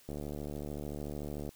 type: click train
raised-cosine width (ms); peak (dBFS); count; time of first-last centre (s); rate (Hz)
2; -27; 104; 0.09-1.491; 73.5
effects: white hiss -61 dBFS RMS until 1.55 s